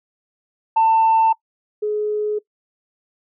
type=tone pair in turn; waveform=sine; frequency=894 / 421.9 Hz; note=A5 / G#4; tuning=+27 / +27 cents; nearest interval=octave + minor second; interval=1300 cents; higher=first; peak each=-10 / -18 dBFS; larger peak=first; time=0.76-1.33 / 1.82-2.39 s; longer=neither; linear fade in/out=10 ms; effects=noise-tail reverb RT60 0.1 s tail -21 dB re dry + tanh soft clip ceiling -9 dBFS